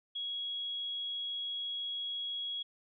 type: tone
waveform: sine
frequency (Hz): 3322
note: G#7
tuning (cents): 0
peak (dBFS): -35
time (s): 0.15-2.63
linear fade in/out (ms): 10
effects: none